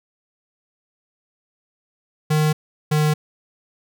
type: tone pair in turn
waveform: square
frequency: 153.4 / 152.16 Hz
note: D#3 / D#3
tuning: -24 / -38 cents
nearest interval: unison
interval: 14 cents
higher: first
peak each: -16 dBFS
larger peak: neither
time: 2.3-2.53 / 2.91-3.14 s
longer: neither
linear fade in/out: 10 ms
effects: none